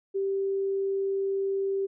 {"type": "tone", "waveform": "sine", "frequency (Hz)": 390.9, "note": "G4", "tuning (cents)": -5, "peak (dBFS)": -25, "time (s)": [0.14, 1.87], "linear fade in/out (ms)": 20, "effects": []}